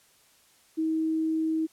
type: tone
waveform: sine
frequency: 318.9 Hz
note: D#4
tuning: 43 cents sharp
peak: -24 dBFS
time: 0.77-1.67 s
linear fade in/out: 20 ms
effects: white hiss -61 dBFS RMS until 1.72 s + low-pass 12000 Hz 12 dB/octave